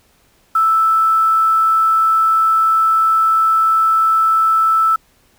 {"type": "tone with quantisation", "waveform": "sine", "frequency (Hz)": 1318.5, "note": "E6", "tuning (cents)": 0, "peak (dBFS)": -10, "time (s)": [0.55, 4.96], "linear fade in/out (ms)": 5, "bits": 6, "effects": ["pink hiss -55 dBFS RMS until 5.38 s"]}